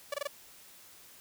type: tone bursts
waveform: sawtooth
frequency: 575 Hz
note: D5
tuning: 37 cents flat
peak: -27 dBFS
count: 4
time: 0.12-0.273 s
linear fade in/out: 5 ms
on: 21 ms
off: 23 ms
effects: white hiss -55 dBFS RMS until 1.2 s